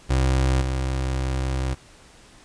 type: tone with level steps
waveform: 30% pulse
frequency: 65.41 Hz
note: C2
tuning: in tune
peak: -15 / -20 dBFS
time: 0.09-1.75 s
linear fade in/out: 20 ms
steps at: 0.61 s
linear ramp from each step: 5 ms
effects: pink hiss -50 dBFS RMS until 2.44 s + resampled to 22050 Hz